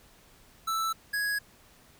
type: tone pair in turn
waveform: square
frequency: 1321 / 1664.4 Hz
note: E6 / G#6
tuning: +3 / +3 cents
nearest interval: major third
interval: 400 cents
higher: second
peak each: -28 dBFS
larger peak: neither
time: 0.67-0.93 / 1.13-1.39 s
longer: neither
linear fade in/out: 10 ms
effects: pink hiss -58 dBFS RMS until 1.99 s